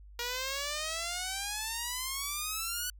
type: exponential sweep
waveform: 5% pulse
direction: up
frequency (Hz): 473.2 to 1495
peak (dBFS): -22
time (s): 0.19-2.9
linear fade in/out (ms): 2
effects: added 50 Hz sine -49 dBFS peak until 2.99 s